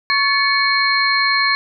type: tone cluster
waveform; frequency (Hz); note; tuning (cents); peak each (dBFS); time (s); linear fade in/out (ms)
sine; 1109 / 1733 / 2225 / 4195; C#6 / A6 / C#7 / C8; 0 / -27 / +6 / +4; -19; 0.1-1.55; 0
effects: none